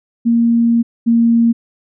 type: tone pair in turn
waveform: sine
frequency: 233.1 / 232.1 Hz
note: A#3 / A#3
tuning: 0 / -7 cents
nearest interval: unison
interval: 7 cents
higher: first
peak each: -9 / -8 dBFS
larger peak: second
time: 0.25-0.83 / 1.06-1.53 s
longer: first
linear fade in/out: 20 ms
effects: none